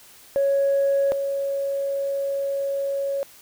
sine tone pair in turn, 554.4 / 554.4 Hz, C#5 / C#5, 0 / 0 cents, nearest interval unison, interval 0 cents, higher neither, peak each -16 / -22 dBFS, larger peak first, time 0.36-1.12 / 1.12-3.23 s, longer second, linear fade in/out 0 ms, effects tanh soft clip ceiling -14 dBFS + white hiss -49 dBFS RMS until 3.41 s

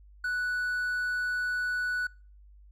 triangle tone, 1480 Hz, F#6, in tune, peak -26 dBFS, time 0.24-2.07 s, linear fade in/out 5 ms, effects noise-tail reverb RT60 0.4 s tail -26 dB re dry + added 50 Hz sine -51 dBFS peak until 2.71 s

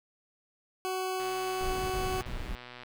20% pulse tone, 373.6 Hz, F#4, 17 cents sharp, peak -26 dBFS, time 0.85-2.21 s, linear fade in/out 0 ms
click train, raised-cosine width 0.3 ms, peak -29 dBFS, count 202, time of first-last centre 1.2-2.834 s, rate 123 Hz
brown noise bursts, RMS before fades -36 dBFS, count 3, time 1.61-2.55 s, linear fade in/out 0 ms, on 290 ms, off 35 ms
effects none

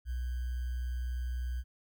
sine tone with sample-and-hold, 61.74 Hz, B1, in tune, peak -32 dBFS, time 0.05-1.64 s, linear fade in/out 50 ms, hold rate 1575 Hz, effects none

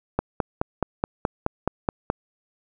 click train, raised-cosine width 1 ms, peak -7 dBFS, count 10, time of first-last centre 0.19-2.101 s, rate 4.71 Hz, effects none

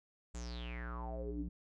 square tone with low-pass filter sweep, 59.7 Hz, A#1, 42 cents sharp, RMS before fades -42 dBFS, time 0.34-1.49 s, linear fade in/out 10 ms, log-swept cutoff 7700 to 220 Hz, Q 9.3, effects none

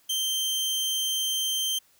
sawtooth tone, 3136 Hz, G7, in tune, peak -22 dBFS, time 0.09-1.79 s, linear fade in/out 10 ms, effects white hiss -62 dBFS RMS until 1.99 s

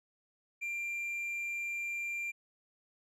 triangle tone, 2377 Hz, D7, 20 cents sharp, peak -33 dBFS, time 0.61-2.32 s, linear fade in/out 20 ms, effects resampled to 32000 Hz

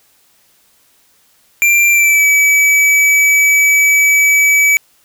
square tone with pitch glide, 2368 to 2290 Hz, D7 to D7, +14 to -44 cents, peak -8 dBFS, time 1.62-4.77 s, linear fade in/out 0 ms, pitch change -58 cents, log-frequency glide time 1.9-2.25 s, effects white hiss -53 dBFS RMS until 5.04 s

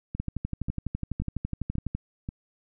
two click trains, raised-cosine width 5 ms, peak -17 / -20 dBFS, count 22 / 5, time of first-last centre 0.2-1.95 / 0.15-2.289 s, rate 12 / 1.87 Hz, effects none

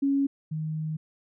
sine tone pair in turn, 277.2 / 156.29 Hz, C#4 / D#3, 0 / +8 cents, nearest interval minor seventh, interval 992 cents, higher first, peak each -21 / -28 dBFS, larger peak first, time 0.02-0.27 / 0.51-0.97 s, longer second, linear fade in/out 10 ms, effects none

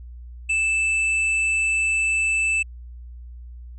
sine tone with hard clipping, 2637 Hz, E7, in tune, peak -20 dBFS, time 0.49-2.63 s, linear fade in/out 10 ms, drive 6 dB, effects added 60 Hz sine -36 dBFS peak until 3.78 s + resampled to 22050 Hz

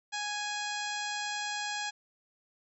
harmonic tone, 830.6 Hz, G#5, in tune, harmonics 1 / 2 / 3 / 4 / 5 / 6 / 7 / 8 / 9, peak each -38 / -38 / -42 / -42 / -43 / -45 / -47 / -48 / -45 dBFS, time 0.12-1.91 s, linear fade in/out 20 ms, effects none

